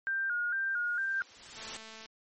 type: tone with vibrato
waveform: sine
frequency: 1503 Hz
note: F#6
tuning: 27 cents sharp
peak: -29 dBFS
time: 0.07-1.22 s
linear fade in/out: 0 ms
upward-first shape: square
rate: 2.2 Hz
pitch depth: 81 cents each way
type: noise with exponential growth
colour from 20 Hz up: white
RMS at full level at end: -38 dBFS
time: 0.57-1.77 s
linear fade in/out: 5 ms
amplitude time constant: 260 ms
type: click train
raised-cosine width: 0.2 ms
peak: -31 dBFS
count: 109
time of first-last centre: 1.57-2.059 s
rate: 221 Hz
effects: MP3 32 kbps